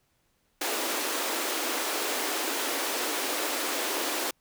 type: high-pass noise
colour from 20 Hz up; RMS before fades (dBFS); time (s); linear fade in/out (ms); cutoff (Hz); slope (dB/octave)
pink; -30; 0.61-4.31; 5; 280; 48
effects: pink hiss -71 dBFS RMS until 4.4 s